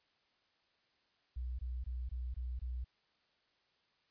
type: tone bursts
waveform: sine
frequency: 61.74 Hz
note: B1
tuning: in tune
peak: -37 dBFS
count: 6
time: 1.36-2.845 s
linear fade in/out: 10 ms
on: 230 ms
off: 21 ms
effects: white hiss -75 dBFS RMS until 4.1 s + resampled to 11025 Hz